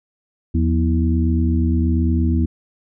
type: harmonic tone with a mistuned harmonic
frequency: 81.2 Hz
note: E2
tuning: 26 cents flat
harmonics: 1 / 2 / 3 / 4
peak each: -16 / -24 / -21 / -25 dBFS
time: 0.54-2.46 s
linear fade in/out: 10 ms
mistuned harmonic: 2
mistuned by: +130 cents
effects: none